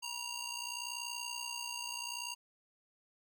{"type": "ring-modulated tone", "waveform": "15% pulse", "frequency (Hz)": 1864.7, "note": "A#6", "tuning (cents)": 0, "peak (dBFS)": -30, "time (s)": [0.02, 2.35], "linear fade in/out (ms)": 20, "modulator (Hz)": 902, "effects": []}